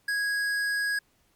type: tone with tanh clipping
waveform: triangle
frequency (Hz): 1655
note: G#6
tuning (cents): -6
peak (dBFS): -27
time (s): 0.08-0.99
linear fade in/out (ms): 5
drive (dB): 18
effects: pink hiss -67 dBFS RMS until 1.35 s + MP3 96 kbps